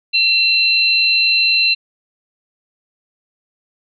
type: tone pair together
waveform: sine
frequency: 2718 / 4072 Hz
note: F7 / C8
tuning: -48 / -48 cents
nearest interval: perfect fifth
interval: 700 cents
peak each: -14 dBFS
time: 0.13-1.75 s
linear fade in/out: 20 ms
effects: none